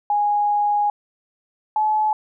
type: tone pair in turn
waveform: sine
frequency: 827 / 857.6 Hz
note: G#5 / A5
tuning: -8 / -45 cents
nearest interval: minor second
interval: 63 cents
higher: second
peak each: -16 / -16 dBFS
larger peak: neither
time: 0.1-0.9 / 1.76-2.13 s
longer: first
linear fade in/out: 2 ms
effects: none